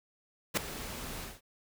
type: noise with ADSR envelope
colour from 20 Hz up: pink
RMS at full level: -25 dBFS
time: 0.54-1.41 s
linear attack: 32 ms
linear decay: 4 ms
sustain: -16 dB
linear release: 200 ms
effects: none